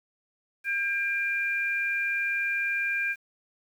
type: tone pair together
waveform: sine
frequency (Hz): 1606 / 2386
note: G6 / D7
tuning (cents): +41 / +27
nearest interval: perfect fifth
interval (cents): 686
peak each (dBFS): -28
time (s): 0.64-3.16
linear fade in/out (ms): 50
effects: 9-bit